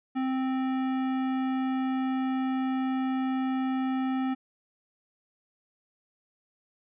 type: tone with tanh clipping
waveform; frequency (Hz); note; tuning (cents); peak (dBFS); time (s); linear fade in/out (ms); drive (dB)
sine; 261.6; C4; 0; -28; 0.15-4.35; 20; 18
effects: resampled to 8000 Hz